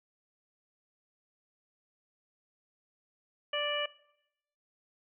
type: harmonic tone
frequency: 587.3 Hz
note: D5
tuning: in tune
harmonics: 1 / 2 / 3 / 4 / 5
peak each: -34 / -39 / -39 / -40 / -34 dBFS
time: 3.53-3.86 s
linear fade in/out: 5 ms
effects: noise-tail reverb RT60 0.8 s tail -19 dB re dry